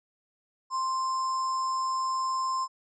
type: tone with sample-and-hold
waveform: sine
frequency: 1046.5 Hz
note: C6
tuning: in tune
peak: -26 dBFS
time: 0.7-2.68 s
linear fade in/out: 50 ms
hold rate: 6300 Hz
effects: resampled to 16000 Hz